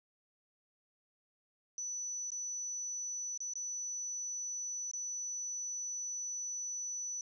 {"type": "tone with dropouts", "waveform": "sine", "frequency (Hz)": 5960, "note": "F#8", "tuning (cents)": 12, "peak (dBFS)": -37, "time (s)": [1.78, 7.21], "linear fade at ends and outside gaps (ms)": 1, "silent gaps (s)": [[2.304, 2.318], [3.376, 3.404], [3.536, 3.555], [4.913, 4.935]], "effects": []}